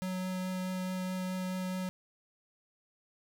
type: tone with vibrato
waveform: square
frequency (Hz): 185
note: F#3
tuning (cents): 0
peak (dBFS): -34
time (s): 0.02-1.89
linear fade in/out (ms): 0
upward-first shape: triangle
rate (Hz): 4.7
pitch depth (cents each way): 8
effects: none